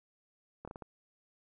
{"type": "slowing click train", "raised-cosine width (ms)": 1, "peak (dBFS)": -30, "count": 5, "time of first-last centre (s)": [0.65, 0.822], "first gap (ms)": 26, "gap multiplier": 1.35, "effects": []}